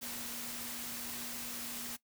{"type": "tone in noise", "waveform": "sine", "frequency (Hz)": 238.5, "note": "A#3", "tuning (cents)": 40, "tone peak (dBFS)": -50, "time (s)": [0.01, 1.97], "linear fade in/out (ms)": 20, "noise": "white", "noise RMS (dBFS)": -42, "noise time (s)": [0.01, 1.97], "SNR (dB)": -11, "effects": ["noise-tail reverb RT60 0.1 s tail -18 dB re dry"]}